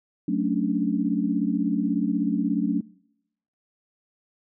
sine chord, D major seventh, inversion first, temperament equal, 185 / 220 / 277.2 / 293.7 Hz, F#3 / A3 / C#4 / D4, 0 / 0 / 0 / 0 cents, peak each -27 dBFS, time 0.28-2.81 s, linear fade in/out 5 ms, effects noise-tail reverb RT60 0.8 s tail -24 dB re dry

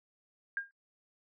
sine tone with exponential decay, 1612 Hz, G6, 48 cents sharp, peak -28 dBFS, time 0.57-0.71 s, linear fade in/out 1 ms, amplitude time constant 30 ms, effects noise-tail reverb RT60 0.1 s tail -21 dB re dry

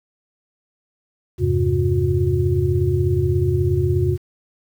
sine tone cluster, 84.7 / 101.3 / 132.6 / 360.8 Hz, E2 / G#2 / C3 / F#4, +48 / -43 / +23 / -44 cents, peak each -21 dBFS, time 1.38-4.18 s, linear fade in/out 50 ms, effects 8-bit

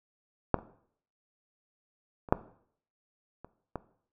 clicks, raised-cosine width 1 ms, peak -8 / -30 / -29 / -6 / -30 / -20 dBFS, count 6, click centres 0.543 / 0.588 / 2.288 / 2.325 / 3.446 / 3.757 s, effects noise-tail reverb RT60 0.6 s tail -17 dB re dry

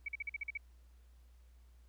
sine tone bursts, 2273 Hz, C#7, 43 cents sharp, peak -36 dBFS, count 8, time 0.06-0.575 s, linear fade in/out 5 ms, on 25 ms, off 45 ms, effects added 60 Hz sine -58 dBFS peak until 1.88 s + pink hiss -75 dBFS RMS until 1.88 s

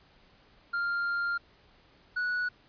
triangle tone pair in turn, 1396.9 / 1470.2 Hz, F6 / F#6, 0 / -11 cents, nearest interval minor second, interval 89 cents, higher second, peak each -26 dBFS, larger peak neither, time 0.73-1.38 / 2.16-2.49 s, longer first, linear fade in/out 10 ms, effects pink hiss -61 dBFS RMS until 2.68 s + resampled to 11025 Hz

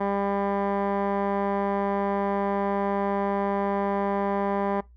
15% pulse tone with low-pass filter, 199.4 Hz, G3, 30 cents sharp, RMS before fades -26 dBFS, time 0-4.81 s, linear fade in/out 10 ms, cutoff 1200 Hz, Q 2.6, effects noise-tail reverb RT60 0.2 s tail -22 dB re dry + added 60 Hz sine -49 dBFS peak until 4.96 s

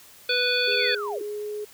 harmonic tone, 493.9 Hz, B4, in tune, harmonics 1 / 3 / 5 / 7 / 9, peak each -27 / -27 / -27 / -27 / -27 dBFS, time 0.29-0.95 s, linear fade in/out 5 ms
sine tone with pitch glide, 413.2 to 419.7 Hz, G#4 to G#4, -9 to +18 cents, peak -29 dBFS, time 0.67-1.65 s, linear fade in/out 10 ms, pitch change +27 cents, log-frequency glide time 1.07-1.5 s
sine linear sweep, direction down, 2720 to 311.1 Hz, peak -30 dBFS, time 0.71-1.22 s, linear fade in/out 10 ms
effects white hiss -50 dBFS RMS until 1.73 s

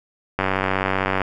click train, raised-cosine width 0.5 ms, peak -5 dBFS, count 80, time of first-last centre 0.39-1.217 s, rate 95.5 Hz, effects none

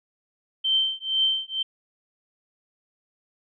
sine tone with tremolo, 3115 Hz, G7, 12 cents flat, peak -17 dBFS, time 0.64-1.63 s, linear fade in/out 10 ms, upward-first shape triangle, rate 2.1 Hz, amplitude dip 100%, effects none

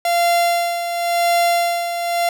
45% pulse tone with tremolo, 690 Hz, F5, 21 cents flat, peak -13 dBFS, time 0.05-2.29 s, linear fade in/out 2 ms, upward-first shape sine, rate 0.93 Hz, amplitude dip 60%, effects none

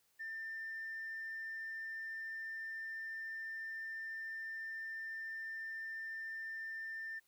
sine tone, 1793 Hz, A6, 32 cents sharp, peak -40 dBFS, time 0.19-7.2 s, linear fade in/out 20 ms, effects tanh soft clip ceiling -38 dBFS + white hiss -75 dBFS RMS until 7.27 s

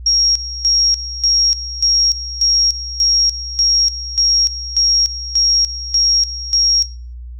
sine tone with tremolo, 5588 Hz, F8, in tune, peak -10 dBFS, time 0.06-6.86 s, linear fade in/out 5 ms, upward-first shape square, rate 1.7 Hz, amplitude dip 80%, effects noise-tail reverb RT60 0.4 s tail -19 dB re dry + added 60 Hz sine -28 dBFS peak until 7.39 s

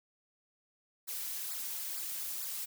blue noise with flanger, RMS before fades -39 dBFS, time 1.07-2.66 s, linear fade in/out 20 ms, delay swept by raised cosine 0.32 to 5.12 ms, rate 2.2 Hz, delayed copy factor -1, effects none

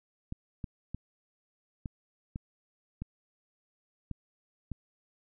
clicks, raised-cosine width 5 ms, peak -24 dBFS, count 8, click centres 0.324 / 0.642 / 0.946 / 1.858 / 2.359 / 3.02 / 4.113 / 4.717 s, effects none

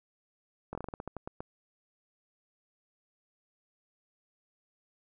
slowing click train, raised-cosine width 1 ms, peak -24 dBFS, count 12, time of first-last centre 0.73-1.405 s, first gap 21 ms, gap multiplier 1.2, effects none

